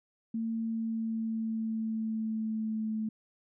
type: tone with pitch glide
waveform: sine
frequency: 226 to 218.2 Hz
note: A3 to A3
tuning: +47 to -14 cents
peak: -30 dBFS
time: 0.34-3.09 s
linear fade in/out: 5 ms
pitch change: -61 cents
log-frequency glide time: 0.6-2.92 s
effects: none